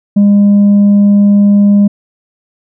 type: tone with tanh clipping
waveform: sine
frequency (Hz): 203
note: G#3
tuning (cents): -39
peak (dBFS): -4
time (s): 0.16-1.88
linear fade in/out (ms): 10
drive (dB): 2
effects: none